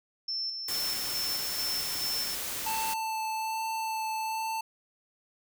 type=tone with tremolo; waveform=sine; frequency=5340 Hz; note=E8; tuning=22 cents sharp; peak=-30 dBFS; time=0.28-2.35 s; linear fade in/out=5 ms; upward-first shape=square; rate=2.3 Hz; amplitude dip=40%
type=noise; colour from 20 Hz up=white; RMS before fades=-35 dBFS; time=0.68-2.94 s; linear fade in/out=5 ms
type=tone with vibrato; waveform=square; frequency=884 Hz; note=A5; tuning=8 cents sharp; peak=-31 dBFS; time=2.66-4.61 s; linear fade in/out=5 ms; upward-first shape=sine; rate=1.2 Hz; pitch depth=11 cents each way
effects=none